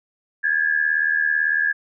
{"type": "tone pair together", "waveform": "sine", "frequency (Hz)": [1636, 1714], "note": ["G#6", "A6"], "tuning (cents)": [-26, -46], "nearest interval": "minor second", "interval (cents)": 80, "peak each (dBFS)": -20, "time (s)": [0.43, 1.73], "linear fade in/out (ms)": 20, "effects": []}